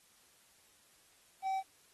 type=tone with quantisation; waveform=triangle; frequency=768 Hz; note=G5; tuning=36 cents flat; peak=-30 dBFS; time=1.42-1.63 s; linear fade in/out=50 ms; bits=10; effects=white hiss -66 dBFS RMS until 1.93 s + AAC 32 kbps